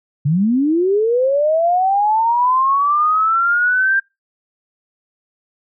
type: linear sweep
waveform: sine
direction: up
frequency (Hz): 134.9 to 1595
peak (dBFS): -12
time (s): 0.25-4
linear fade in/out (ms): 10
effects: noise-tail reverb RT60 0.2 s tail -22 dB re dry